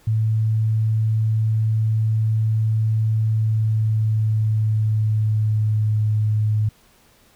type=tone with pitch glide; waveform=sine; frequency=110 to 107.18 Hz; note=A2 to A2; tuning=0 to -45 cents; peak=-16 dBFS; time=0.07-6.69 s; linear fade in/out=5 ms; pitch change=-45 cents; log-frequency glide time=3.24-6.1 s; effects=pink hiss -55 dBFS RMS until 7.35 s